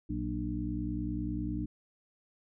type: harmonic tone with a mistuned harmonic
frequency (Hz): 60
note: B1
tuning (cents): -49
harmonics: 1 / 2 / 3 / 4 / 5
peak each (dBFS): -38 / -39 / -40 / -40 / -36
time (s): 0.09-1.66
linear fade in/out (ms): 10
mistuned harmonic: 3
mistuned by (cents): +94
effects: none